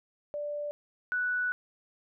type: tone pair in turn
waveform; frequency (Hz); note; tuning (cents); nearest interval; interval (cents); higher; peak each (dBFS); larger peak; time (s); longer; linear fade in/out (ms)
sine; 587.3 / 1479.9; D5 / F#6; 0 / 0; octave + major third; 1600; second; -32 / -27; second; 0.34-0.71 / 1.12-1.52; second; 0
effects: none